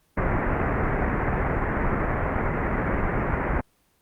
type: low-pass noise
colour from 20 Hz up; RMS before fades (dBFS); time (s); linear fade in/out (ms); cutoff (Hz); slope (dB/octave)
pink; -24; 0.17-3.61; 5; 2100; 48
effects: pink hiss -65 dBFS RMS until 4.01 s + Opus 24 kbps